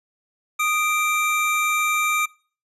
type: tone pair together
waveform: square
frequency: 1238.6 / 2349 Hz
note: D#6 / D7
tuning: -8 / 0 cents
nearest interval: major seventh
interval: 1108 cents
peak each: -23 dBFS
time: 0.59-2.26 s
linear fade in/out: 10 ms
effects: noise-tail reverb RT60 0.4 s tail -22 dB re dry + resampled to 32000 Hz